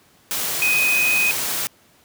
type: tone in noise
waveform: sine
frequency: 2504 Hz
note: D#7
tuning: 10 cents sharp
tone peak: -16 dBFS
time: 0.62-1.31 s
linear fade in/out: 0 ms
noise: white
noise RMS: -24 dBFS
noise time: 0.31-1.67 s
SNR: +5 dB
effects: pink hiss -55 dBFS RMS until 2.04 s + high-pass 100 Hz 12 dB/octave